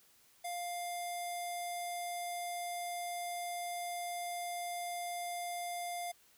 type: tone with low-pass filter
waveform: square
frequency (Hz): 701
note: F5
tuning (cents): +6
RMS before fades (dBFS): -40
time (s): 0.44-6.12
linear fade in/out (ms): 10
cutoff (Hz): 11000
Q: 3.6
effects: white hiss -66 dBFS RMS until 6.37 s